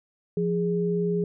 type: tone pair together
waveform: sine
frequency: 173.9 / 413.6 Hz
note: F3 / G#4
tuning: -7 / -7 cents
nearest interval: octave + minor third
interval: 1500 cents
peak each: -25 / -25 dBFS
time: 0.37-1.24 s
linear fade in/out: 2 ms
effects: none